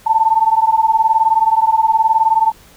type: beating tone pair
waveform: sine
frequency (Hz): 880 / 899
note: A5 / A5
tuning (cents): 0 / +37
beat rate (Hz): 19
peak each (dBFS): -13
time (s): 0.06-2.52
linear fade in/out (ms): 10
effects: pink hiss -45 dBFS RMS until 2.76 s